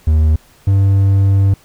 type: tone pair in turn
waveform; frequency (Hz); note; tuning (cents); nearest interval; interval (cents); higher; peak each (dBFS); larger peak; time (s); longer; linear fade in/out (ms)
triangle; 77.78 / 98; D#2 / G2; 0 / 0; major third; 400; second; -6; neither; 0.07-0.36 / 0.67-1.54; second; 5
effects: pink hiss -48 dBFS RMS until 1.64 s